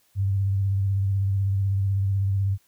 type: tone with vibrato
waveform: sine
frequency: 98 Hz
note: G2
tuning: in tune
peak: -20 dBFS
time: 0.15-2.58 s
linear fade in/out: 50 ms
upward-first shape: triangle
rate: 16 Hz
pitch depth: 41 cents each way
effects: white hiss -64 dBFS RMS until 2.67 s